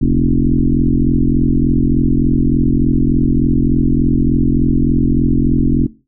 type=tone with frequency modulation; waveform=sine; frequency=137.4 Hz; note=C#3; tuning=15 cents flat; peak=-9 dBFS; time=0.01-5.87 s; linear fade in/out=10 ms; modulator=43.4 Hz; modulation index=3.9; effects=noise-tail reverb RT60 0.3 s tail -19 dB re dry